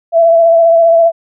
sine tone with vibrato, 667 Hz, E5, 20 cents sharp, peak -4 dBFS, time 0.12-1.12 s, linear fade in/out 50 ms, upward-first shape triangle, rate 15 Hz, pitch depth 30 cents each way, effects none

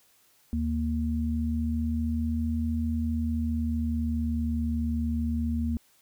sine tone pair together, 77.78 / 233.1 Hz, D#2 / A#3, 0 / 0 cents, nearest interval octave + perfect fifth, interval 1900 cents, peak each -28 dBFS, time 0.53-5.77 s, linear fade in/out 0 ms, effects white hiss -63 dBFS RMS until 6.01 s

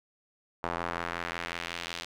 square tone with band-pass filter sweep, 42.74 Hz, F1, 37 cents flat, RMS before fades -36 dBFS, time 0.63-2.05 s, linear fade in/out 10 ms, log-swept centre 970 to 3700 Hz, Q 1.2, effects none

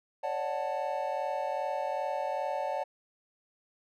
triangle chord, D major seventh, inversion third, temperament equal with one note detuned, 554.4 / 596.9 / 740 / 880 Hz, C#5 / D5 / F#5 / A5, 0 / +28 / 0 / 0 cents, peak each -34 dBFS, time 0.23-2.84 s, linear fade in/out 10 ms, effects none

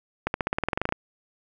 accelerating click train, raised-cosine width 0.5 ms, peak -9 dBFS, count 14, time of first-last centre 0.27-0.924 s, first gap 71 ms, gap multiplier 0.94, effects none

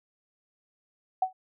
sine tone with exponential decay, 751 Hz, F#5, 26 cents sharp, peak -18 dBFS, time 1.22-1.33 s, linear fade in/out 5 ms, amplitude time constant 23 ms, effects none

